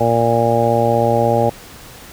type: harmonic tone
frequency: 116.6 Hz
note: A#2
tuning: 1 cent sharp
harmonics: 1 / 2 / 3 / 4 / 5 / 6 / 7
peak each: -20 / -22 / -23 / -19 / -17 / -23 / -18 dBFS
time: 0-1.5 s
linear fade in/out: 10 ms
effects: pink hiss -38 dBFS RMS until 2.12 s